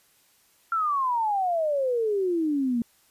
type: exponential sweep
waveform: sine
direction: down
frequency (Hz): 1376 to 228.5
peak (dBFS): -22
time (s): 0.72-2.82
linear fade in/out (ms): 2
effects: white hiss -62 dBFS RMS until 3.1 s + resampled to 32000 Hz